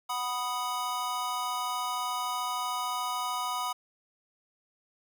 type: chord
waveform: square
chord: B major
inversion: second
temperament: equal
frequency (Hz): 740 / 987.8 / 1244.5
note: F#5 / B5 / D#6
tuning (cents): 0 / 0 / 0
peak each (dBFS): -38 / -34 / -35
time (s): 0.09-3.73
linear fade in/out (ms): 10
effects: 11-bit